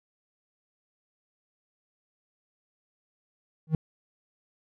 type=tone with exponential growth; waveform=triangle; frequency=157.8 Hz; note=D#3; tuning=25 cents sharp; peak=-14 dBFS; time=3.67-3.75 s; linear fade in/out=2 ms; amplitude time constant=16 ms; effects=none